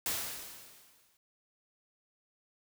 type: noise with exponential decay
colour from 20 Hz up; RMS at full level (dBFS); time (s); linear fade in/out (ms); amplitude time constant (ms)
white; -32; 0.06-1.17; 1; 240
effects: none